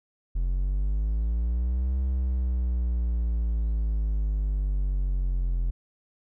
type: linear two-way sweep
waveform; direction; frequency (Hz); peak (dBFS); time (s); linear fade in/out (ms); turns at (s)
triangle; up then down; 42.52 to 65.41 to 42.52; -21; 0.35-5.71; 10; 1.98
effects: none